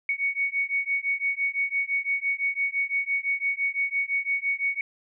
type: beating tone pair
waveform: sine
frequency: 2226 / 2231.9 Hz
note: C#7 / C#7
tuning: +7 / +11 cents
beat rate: 5.9 Hz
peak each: -27 dBFS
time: 0.09-4.81 s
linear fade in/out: 2 ms
effects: none